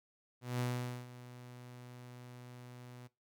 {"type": "tone with ADSR envelope", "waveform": "sawtooth", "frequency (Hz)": 123.47, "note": "B2", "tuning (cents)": 0, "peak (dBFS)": -29, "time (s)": [0.41, 3.08], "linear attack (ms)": 190, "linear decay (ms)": 460, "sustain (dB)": -17, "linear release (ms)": 19, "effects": ["noise-tail reverb RT60 0.2 s tail -18 dB re dry"]}